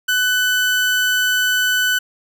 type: tone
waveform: 30% pulse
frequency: 1500 Hz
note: F#6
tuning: 23 cents sharp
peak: -12 dBFS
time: 0.08-1.99 s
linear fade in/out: 10 ms
effects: none